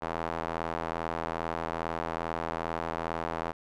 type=tone with band-pass filter; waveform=square; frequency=41.2 Hz; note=E1; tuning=in tune; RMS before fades=-34 dBFS; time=0.01-3.53 s; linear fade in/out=20 ms; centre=900 Hz; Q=1.2; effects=none